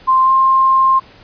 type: tone with pitch glide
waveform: sine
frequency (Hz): 1046.5 to 1058.7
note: C6 to C6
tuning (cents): 0 to +20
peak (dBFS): -8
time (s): 0.07-1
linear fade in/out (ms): 20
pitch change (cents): +20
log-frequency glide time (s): 0.24-0.31
effects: pink hiss -43 dBFS RMS until 1.23 s + resampled to 11025 Hz